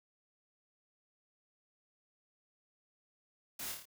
white noise with echo, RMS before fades -43 dBFS, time 3.59-3.72 s, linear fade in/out 5 ms, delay 27 ms, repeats 5, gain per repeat -3 dB, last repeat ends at 3.855 s, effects none

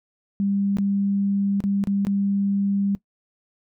sine tone with dropouts, 199 Hz, G3, 26 cents sharp, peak -19 dBFS, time 0.4-2.95 s, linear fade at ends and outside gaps 0 ms, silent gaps 0.77-0.785 / 1.604-1.639 / 1.839-1.872 / 2.05-2.069 s, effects noise-tail reverb RT60 0.1 s tail -20 dB re dry

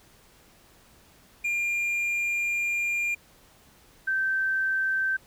triangle / sine tone pair in turn, 2400 / 1553.3 Hz, D7 / G6, +37 / -16 cents, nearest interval minor sixth, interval 753 cents, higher first, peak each -23 dBFS, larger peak neither, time 1.44-3.15 / 4.07-5.17 s, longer first, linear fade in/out 10 ms, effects pink hiss -57 dBFS RMS until 5.26 s

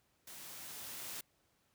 white noise with level ramp, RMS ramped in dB -51 to -44 dBFS, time 0.27-1.21 s, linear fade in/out 5 ms, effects pink hiss -75 dBFS RMS until 1.74 s + high-pass 60 Hz 12 dB/octave

